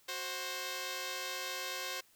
5% pulse tone pair together, 370.1 / 528 Hz, F#4 / C5, 0 / +16 cents, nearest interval tritone, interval 616 cents, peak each -32 / -27 dBFS, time 0.08-2.01 s, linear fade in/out 10 ms, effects white hiss -66 dBFS RMS until 2.15 s

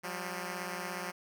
5% pulse beating tone pair, 178.6 / 195.6 Hz, F3 / G3, +39 / -4 cents, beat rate 17 Hz, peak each -27 / -30 dBFS, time 0.03-1.12 s, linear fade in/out 20 ms, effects none

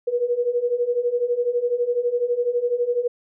sine beating tone pair, 476.2 / 488.2 Hz, A#4 / B4, +37 / -20 cents, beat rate 12 Hz, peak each -24 / -21 dBFS, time 0.07-3.08 s, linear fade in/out 10 ms, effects none

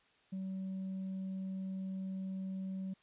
sine tone with tanh clipping, 190 Hz, F#3, 46 cents sharp, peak -38 dBFS, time 0.32-2.94 s, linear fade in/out 10 ms, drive 1 dB, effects white hiss -69 dBFS RMS until 3.02 s + resampled to 8000 Hz

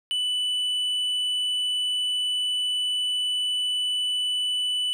sine tone with tanh clipping, 2982 Hz, F#7, 13 cents sharp, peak -24 dBFS, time 0.11-4.93 s, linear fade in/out 0 ms, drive 5 dB, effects none

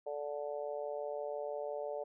harmonic tone, 145.9 Hz, D3, 11 cents flat, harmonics 3 / 4 / 5 / 6, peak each -42 / -39 / -46 / -51 dBFS, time 0.06-2.04 s, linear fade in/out 10 ms, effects none

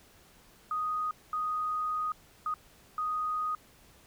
sine tone bursts at uneven times, 1244.5 Hz, D#6, in tune, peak -29 dBFS, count 4, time 0.71-1.11 / 1.33-2.12 / 2.46-2.54 / 2.98-3.55 s, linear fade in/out 2 ms, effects pink hiss -59 dBFS RMS until 4.06 s

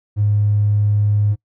triangle tone, 103.83 Hz, G#2, in tune, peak -9 dBFS, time 0.16-1.36 s, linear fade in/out 50 ms, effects noise-tail reverb RT60 0.1 s tail -23 dB re dry + tanh soft clip ceiling -10 dBFS

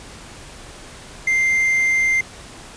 triangle tone with quantisation, 2093 Hz, C7, in tune, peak -13 dBFS, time 1.27-2.21 s, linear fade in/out 5 ms, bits 7, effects pink hiss -39 dBFS RMS until 2.76 s + resampled to 22050 Hz

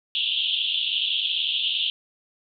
white band-pass noise, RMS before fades -25 dBFS, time 0.15-1.9 s, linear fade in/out 0 ms, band 2800 to 3600 Hz, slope 96 dB/octave, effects none

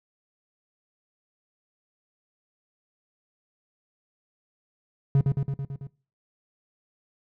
triangle tone with echo, 138.1 Hz, C#3, 6 cents flat, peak -14 dBFS, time 5.15-5.21 s, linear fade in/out 2 ms, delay 110 ms, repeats 6, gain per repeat -3 dB, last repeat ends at 5.87 s, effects noise-tail reverb RT60 0.4 s tail -22 dB re dry

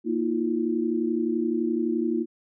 sine chord, Bb suspended fourth, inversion none, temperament equal with one note detuned, 233.1 / 317.5 / 349.2 Hz, Bb3 / Eb4 / F4, 0 / +35 / 0 cents, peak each -27 dBFS, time 0.04-2.26 s, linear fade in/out 50 ms, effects none

